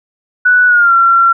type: tone with pitch glide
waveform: sine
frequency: 1480 to 1365 Hz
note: F#6 to F6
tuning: 0 to -40 cents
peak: -5 dBFS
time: 0.45-1.33 s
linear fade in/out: 10 ms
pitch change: -140 cents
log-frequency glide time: 0.67-0.93 s
effects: none